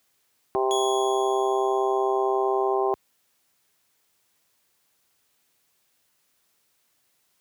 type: harmonic tone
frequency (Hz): 130.81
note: C3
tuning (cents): 0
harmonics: 3 / 4 / 5 / 6 / 7 / 8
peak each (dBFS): -23 / -35 / -30 / -27 / -35 / -30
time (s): 0.55-2.94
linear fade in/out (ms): 0
type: tone with exponential decay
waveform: 25% pulse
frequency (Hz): 3354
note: G#7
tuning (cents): +16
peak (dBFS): -24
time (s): 0.71-2.74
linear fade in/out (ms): 0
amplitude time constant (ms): 440
effects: white hiss -69 dBFS RMS until 7.4 s + high-pass 60 Hz 12 dB/octave